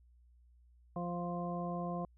harmonic tone, 174.61 Hz, F3, in tune, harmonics 1 / 2 / 3 / 4 / 6, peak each -38 / -46 / -44 / -42 / -45 dBFS, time 0.96-2.05 s, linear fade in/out 2 ms, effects added 60 Hz sine -61 dBFS peak until 2.17 s

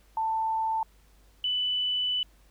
sine tone pair in turn, 888 / 2987 Hz, A5 / F#7, +16 / +16 cents, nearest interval octave + major sixth, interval 2100 cents, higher second, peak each -25 dBFS, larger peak neither, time 0.17-0.83 / 1.44-2.23 s, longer second, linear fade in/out 2 ms, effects added 50 Hz sine -57 dBFS peak until 2.5 s + pink hiss -64 dBFS RMS until 2.5 s

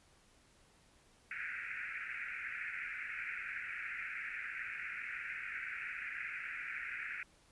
white band-pass noise, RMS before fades -43 dBFS, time 1.31-7.23 s, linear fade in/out 2 ms, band 1400 to 2500 Hz, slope 96 dB/octave, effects pink hiss -67 dBFS RMS until 7.51 s + resampled to 24000 Hz

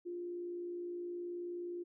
sine tone with frequency modulation, 350 Hz, F4, 4 cents sharp, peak -39 dBFS, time 0.05-1.84 s, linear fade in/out 20 ms, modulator 59.2 Hz, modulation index 0.23, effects none

